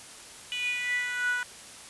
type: tone with high-pass filter sweep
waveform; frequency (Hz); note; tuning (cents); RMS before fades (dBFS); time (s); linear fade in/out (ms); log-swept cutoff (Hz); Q
10% pulse; 492; B4; -7; -30; 0.52-1.43; 0; 2800 to 1300; 9.4
effects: white hiss -46 dBFS RMS until 1.89 s + resampled to 24000 Hz